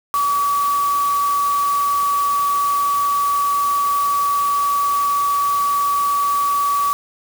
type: tone in noise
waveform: sine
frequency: 1141 Hz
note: C#6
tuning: 50 cents sharp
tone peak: -15 dBFS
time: 0.14-6.93 s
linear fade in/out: 0 ms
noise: white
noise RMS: -31 dBFS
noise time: 0.14-6.93 s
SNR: +13 dB
effects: none